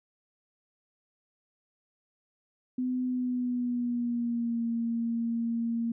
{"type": "tone with pitch glide", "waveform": "sine", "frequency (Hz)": [252.7, 231.7], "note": ["B3", "A#3"], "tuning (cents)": [40, -10], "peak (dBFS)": -27, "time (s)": [2.78, 5.92], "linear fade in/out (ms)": 5, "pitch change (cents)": -150, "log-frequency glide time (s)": [3.05, 4.64], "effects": []}